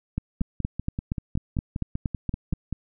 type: two click trains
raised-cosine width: 5 ms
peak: -16 / -13 dBFS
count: 13 / 11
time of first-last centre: 0.41-2.727 / 0.18-2.527 s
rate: 5.18 / 4.26 Hz
effects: none

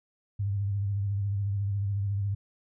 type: tone with vibrato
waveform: sine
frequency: 100.1 Hz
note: G2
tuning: 37 cents sharp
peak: -26 dBFS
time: 0.39-2.35 s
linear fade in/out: 10 ms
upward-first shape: sine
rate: 14 Hz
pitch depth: 48 cents each way
effects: none

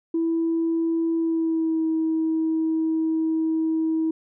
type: tone with pitch glide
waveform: sine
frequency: 329.6 to 320.6 Hz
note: E4 to E4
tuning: 0 to -48 cents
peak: -19 dBFS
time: 0.14-4.11 s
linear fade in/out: 5 ms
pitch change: -48 cents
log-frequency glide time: 1.16-1.85 s
effects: tanh soft clip ceiling -16 dBFS

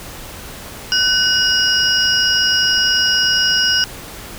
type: tone cluster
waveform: sine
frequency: 1508 / 2892 / 5020 / 5570 Hz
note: F#6 / F#7 / D#8 / F8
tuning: +32 / -40 / +15 / -5 cents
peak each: -18 dBFS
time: 0.92-3.84 s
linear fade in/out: 0 ms
effects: pink hiss -33 dBFS RMS until 4.38 s

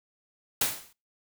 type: noise with exponential decay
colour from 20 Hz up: white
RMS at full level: -22 dBFS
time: 0.61-0.93 s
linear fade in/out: 5 ms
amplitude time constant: 68 ms
effects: noise-tail reverb RT60 0.3 s tail -25 dB re dry

